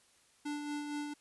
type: tone with tremolo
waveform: square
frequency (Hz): 293.7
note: D4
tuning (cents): 0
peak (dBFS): -36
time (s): 0.45-1.14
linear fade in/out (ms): 10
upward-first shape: sine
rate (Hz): 4.3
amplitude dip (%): 40
effects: white hiss -67 dBFS RMS until 1.2 s + resampled to 24000 Hz